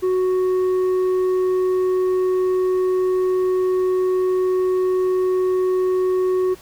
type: tone with tanh clipping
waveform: sine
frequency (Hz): 369.9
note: F#4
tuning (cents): 0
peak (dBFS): -17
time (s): 0.02-6.55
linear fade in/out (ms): 20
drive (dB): 5
effects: pink hiss -46 dBFS RMS until 6.61 s